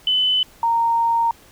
sine tone pair in turn, 3016 / 925.6 Hz, F#7 / A#5, +32 / -13 cents, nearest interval octave + minor sixth, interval 2045 cents, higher first, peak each -15 / -15 dBFS, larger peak neither, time 0.07-0.43 / 0.63-1.31 s, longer second, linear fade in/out 2 ms, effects pink hiss -49 dBFS RMS until 1.51 s

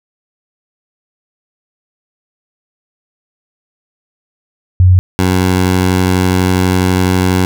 sine / 15% pulse tone pair in turn, 91.5 / 92.14 Hz, F#2 / F#2, -19 / -7 cents, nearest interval unison, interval 12 cents, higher second, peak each -3 dBFS, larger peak neither, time 4.8-4.99 / 5.19-7.45 s, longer second, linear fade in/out 0 ms, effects none

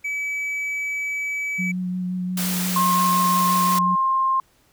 triangle tone, 2290 Hz, D7, 44 cents flat, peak -22 dBFS, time 0.04-1.72 s, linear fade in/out 10 ms
sine tone with vibrato, 182 Hz, F#3, 28 cents flat, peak -23 dBFS, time 1.58-3.96 s, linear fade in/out 20 ms, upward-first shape sine, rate 5.7 Hz, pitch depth 14 cents each way
white high-pass noise, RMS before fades -27 dBFS, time 2.37-3.79 s, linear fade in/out 5 ms, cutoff 210 Hz, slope 24 dB/octave
sine tone with pitch glide, 1067 to 1059 Hz, C6 to C6, +34 to +21 cents, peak -17 dBFS, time 2.76-4.4 s, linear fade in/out 2 ms, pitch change -13 cents, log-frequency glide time 3.04-4.12 s
effects pink hiss -60 dBFS RMS until 4.72 s

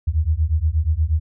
sine beating tone pair, 74.7 / 83.1 Hz, D2 / E2, +30 / +15 cents, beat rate 8.4 Hz, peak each -19 dBFS, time 0.07-1.2 s, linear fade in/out 10 ms, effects none

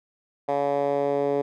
10% pulse tone with band-pass filter sweep, 141.8 Hz, C#3, 40 cents sharp, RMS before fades -24 dBFS, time 0.48-1.42 s, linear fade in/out 10 ms, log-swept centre 660 to 440 Hz, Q 2.2, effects none

